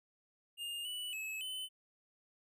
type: tone with pitch steps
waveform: square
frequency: 2824 / 2962 / 2586 / 3033 Hz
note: F7 / F#7 / E7 / F#7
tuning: +19 / +1 / -34 / +42 cents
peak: -40 dBFS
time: 0.57-1.69 s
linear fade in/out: 50 ms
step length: 280 ms
effects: none